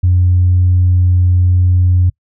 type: tone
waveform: sine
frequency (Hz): 90.1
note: F#2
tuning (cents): -45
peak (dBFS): -6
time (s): 0.03-2.1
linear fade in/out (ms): 10
effects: noise-tail reverb RT60 0.1 s tail -26 dB re dry + tanh soft clip ceiling -3 dBFS